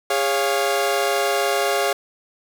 sawtooth chord, Db major, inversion second, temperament equal with one note detuned, 408.2 / 554.4 / 698.5 Hz, Ab4 / Db5 / F5, -30 / 0 / 0 cents, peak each -19 dBFS, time 0.1-1.93 s, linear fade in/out 5 ms, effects none

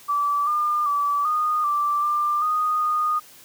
sine tone with pitch steps, 1157 / 1204 / 1154 / 1229 / 1172 / 1190 / 1238 / 1230 Hz, D6 / D6 / D6 / D#6 / D6 / D6 / D#6 / D#6, -26 / +43 / -31 / -22 / -4 / +22 / -9 / -20 cents, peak -19 dBFS, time 0.08-3.2 s, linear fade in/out 20 ms, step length 390 ms, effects white hiss -48 dBFS RMS until 3.44 s + high-pass 80 Hz 12 dB/octave

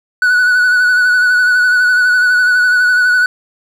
triangle tone with vibrato, 1480 Hz, F#6, in tune, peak -6 dBFS, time 0.22-3.26 s, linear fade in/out 2 ms, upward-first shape sine, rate 12 Hz, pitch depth 31 cents each way, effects none

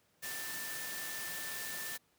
sine tone in noise, 1775 Hz, A6, 15 cents sharp, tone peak -44 dBFS, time 0.22-1.98 s, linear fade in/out 20 ms, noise white, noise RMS -42 dBFS, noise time 0.22-1.98 s, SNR -5 dB, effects pink hiss -72 dBFS RMS until 2.18 s + high-pass 100 Hz 12 dB/octave

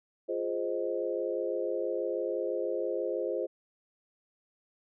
sine chord, F minor seventh, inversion none, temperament equal, 349.2 / 415.3 / 523.3 / 622.3 Hz, F4 / Ab4 / C5 / Eb5, 0 / 0 / 0 / 0 cents, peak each -35 / -35 / -33 / -38 dBFS, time 0.28-3.47 s, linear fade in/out 20 ms, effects none

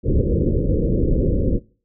pink low-pass noise, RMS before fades -18 dBFS, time 0.03-1.6 s, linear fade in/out 50 ms, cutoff 540 Hz, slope 96 dB/octave, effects noise-tail reverb RT60 0.4 s tail -22 dB re dry

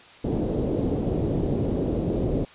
white low-pass noise, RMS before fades -25 dBFS, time 0.24-2.45 s, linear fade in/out 5 ms, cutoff 460 Hz, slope 24 dB/octave, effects white hiss -48 dBFS RMS until 2.54 s + resampled to 8000 Hz

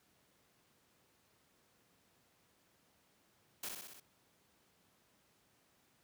white noise with echo, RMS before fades -42 dBFS, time 3.63-3.69 s, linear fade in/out 5 ms, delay 62 ms, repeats 5, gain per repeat -3 dB, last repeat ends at 4 s, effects pink hiss -72 dBFS RMS until 6.03 s + high-pass 100 Hz 12 dB/octave

